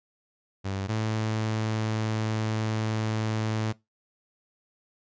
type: tone pair in turn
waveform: sawtooth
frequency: 97.4 / 109.59 Hz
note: G2 / A2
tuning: -11 / -6 cents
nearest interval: major second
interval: 205 cents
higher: second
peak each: -25 / -22 dBFS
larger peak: second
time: 0.64-0.88 / 0.88-3.73 s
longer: second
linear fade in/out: 20 ms
effects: noise-tail reverb RT60 0.2 s tail -21 dB re dry + resampled to 16000 Hz